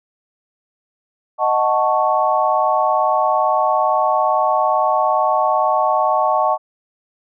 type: chord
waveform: sine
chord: D# half-diminished seventh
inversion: none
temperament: equal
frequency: 622.3 / 740 / 880 / 1108.7 Hz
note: D#5 / F#5 / A5 / C#6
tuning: 0 / 0 / 0 / 0 cents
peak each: -19 dBFS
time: 1.38-6.58 s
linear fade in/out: 50 ms
effects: none